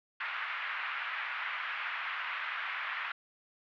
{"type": "band-pass noise", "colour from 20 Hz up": "pink", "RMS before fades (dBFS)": -37, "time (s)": [0.2, 3.12], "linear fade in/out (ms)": 5, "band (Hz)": [1200, 2600], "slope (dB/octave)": 24, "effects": ["low-pass 4000 Hz 12 dB/octave"]}